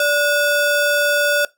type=ring-modulated tone; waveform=square; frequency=1019 Hz; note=C6; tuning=46 cents flat; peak=-12 dBFS; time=0-1.45 s; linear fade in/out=2 ms; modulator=437 Hz; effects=noise-tail reverb RT60 0.2 s tail -21 dB re dry

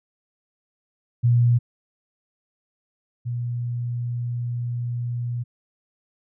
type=tone pair in turn; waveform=sine; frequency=120 / 120.51 Hz; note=B2 / B2; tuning=-49 / -42 cents; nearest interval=unison; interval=7 cents; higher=second; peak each=-14 / -24 dBFS; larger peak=first; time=1.23-1.59 / 3.25-5.44 s; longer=second; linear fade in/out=20 ms; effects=none

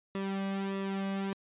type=tone with flanger; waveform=sawtooth; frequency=195.1 Hz; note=G3; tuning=8 cents flat; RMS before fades=-34 dBFS; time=0.15-1.33 s; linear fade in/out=0 ms; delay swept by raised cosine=1.3 to 2.24 ms; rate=1.6 Hz; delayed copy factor=-0.7; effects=resampled to 8000 Hz

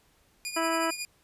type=tone with tremolo; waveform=15% pulse; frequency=2437 Hz; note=D#7; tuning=37 cents flat; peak=-24 dBFS; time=0.45-1.05 s; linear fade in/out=0 ms; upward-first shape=triangle; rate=11 Hz; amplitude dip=70%
type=harmonic tone; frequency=328.1 Hz; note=E4; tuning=8 cents flat; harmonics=1 / 2 / 3 / 4 / 5 / 6 / 7 / 8 / 9; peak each=-31 / -31 / -32 / -32 / -36 / -40 / -47 / -50 / -42 dBFS; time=0.56-0.91 s; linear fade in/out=10 ms
effects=pink hiss -65 dBFS RMS until 1.23 s + resampled to 32000 Hz

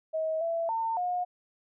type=tone with pitch steps; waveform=sine; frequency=636 / 667 / 904 / 718 Hz; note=D#5 / E5 / A5 / F5; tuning=+38 / +20 / +47 / +48 cents; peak=-27 dBFS; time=0.13-1.25 s; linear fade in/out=20 ms; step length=280 ms; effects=none

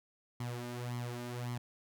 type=tone with flanger; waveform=sawtooth; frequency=121.5 Hz; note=B2; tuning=28 cents flat; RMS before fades=-40 dBFS; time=0.4-1.58 s; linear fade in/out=5 ms; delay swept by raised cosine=0.94 to 3.34 ms; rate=1.8 Hz; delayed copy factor=+0.7; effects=none

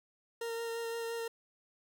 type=tone with vibrato; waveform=40% pulse; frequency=461.4 Hz; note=A#4; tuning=18 cents flat; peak=-35 dBFS; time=0.41-1.28 s; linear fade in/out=5 ms; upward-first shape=sine; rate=5.8 Hz; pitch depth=13 cents each way; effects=none

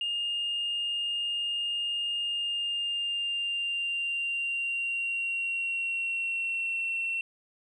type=tone with pitch glide; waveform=sine; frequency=2829 to 2712 Hz; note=F7 to E7; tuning=+22 to +49 cents; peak=-27 dBFS; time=0.01-7.21 s; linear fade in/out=2 ms; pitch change=-73 cents; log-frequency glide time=2.18-6.83 s; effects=tanh soft clip ceiling -24 dBFS

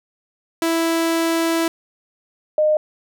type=tone pair in turn; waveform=sawtooth / sine; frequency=330 / 612.3 Hz; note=E4 / D#5; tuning=+2 / -28 cents; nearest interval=major seventh; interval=1070 cents; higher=second; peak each=-13 dBFS; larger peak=neither; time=0.62-1.68 / 2.58-2.77 s; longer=first; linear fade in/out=2 ms; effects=none

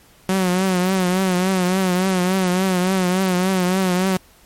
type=tone with vibrato; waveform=sawtooth; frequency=185 Hz; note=F#3; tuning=in tune; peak=-12 dBFS; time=0.29-4.17 s; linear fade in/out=2 ms; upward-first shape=triangle; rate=3.5 Hz; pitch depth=76 cents each way; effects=pink hiss -51 dBFS RMS until 4.45 s + MP3 64 kbps

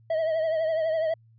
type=tone with vibrato; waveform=triangle; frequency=641 Hz; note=E5; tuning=49 cents flat; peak=-21 dBFS; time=0.1-1.14 s; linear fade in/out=5 ms; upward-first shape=triangle; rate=12 Hz; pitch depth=65 cents each way; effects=added 113 Hz sine -54 dBFS peak until 1.38 s + resampled to 11025 Hz

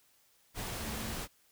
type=tone in noise; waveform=sine; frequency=220 Hz; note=A3; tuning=in tune; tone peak=-43 dBFS; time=0.81-1.16 s; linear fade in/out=50 ms; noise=pink; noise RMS=-39 dBFS; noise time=0.54-1.28 s; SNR=-7 dB; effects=white hiss -68 dBFS RMS until 1.51 s

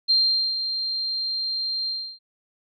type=tone with ADSR envelope; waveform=sine; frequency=4177 Hz; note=C8; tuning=4 cents flat; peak=-15 dBFS; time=0.08-2.19 s; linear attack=24 ms; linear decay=440 ms; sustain=-9 dB; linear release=310 ms; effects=none

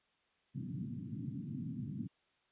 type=band-pass noise; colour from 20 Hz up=pink; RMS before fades=-42 dBFS; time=0.54-2.08 s; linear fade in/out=20 ms; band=110 to 270 Hz; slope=48 dB/octave; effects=white hiss -75 dBFS RMS until 2.51 s + resampled to 8000 Hz

